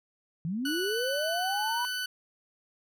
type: linear sweep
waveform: sine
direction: up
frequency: 152.4 to 983 Hz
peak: -29 dBFS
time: 0.45-1.85 s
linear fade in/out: 0 ms
type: tone with pitch glide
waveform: 20% pulse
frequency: 1480 to 1498.1 Hz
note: F#6 to F#6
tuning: 0 to +21 cents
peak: -26 dBFS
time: 0.65-2.06 s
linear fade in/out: 5 ms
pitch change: +21 cents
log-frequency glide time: 0.85-0.98 s
effects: none